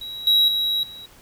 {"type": "tone with level steps", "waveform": "triangle", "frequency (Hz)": 3865, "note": "B7", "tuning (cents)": -38, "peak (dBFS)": [-29, -12, -18, -35], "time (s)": [0.01, 1.06], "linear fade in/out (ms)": 5, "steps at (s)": [0.27, 0.48, 0.83], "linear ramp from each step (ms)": 2, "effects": ["pink hiss -50 dBFS RMS until 1.21 s"]}